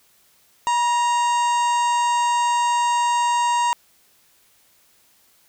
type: harmonic tone with a mistuned harmonic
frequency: 932.3 Hz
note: A#5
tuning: in tune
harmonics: 1 / 2 / 3 / 4 / 5 / 6 / 7 / 8 / 9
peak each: -17 / -32 / -31 / -37 / -41 / -43 / -36 / -35 / -38 dBFS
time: 0.67-3.73 s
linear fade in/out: 0 ms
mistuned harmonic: 1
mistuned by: +52 cents
effects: white hiss -58 dBFS RMS until 5.48 s